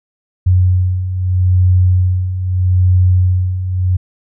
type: beating tone pair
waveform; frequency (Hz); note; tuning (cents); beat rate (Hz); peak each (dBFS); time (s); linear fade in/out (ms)
sine; 90.8 / 91.59; F#2 / F#2; -32 / -17; 0.79; -16 / -10; 0.46-3.97; 10
effects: none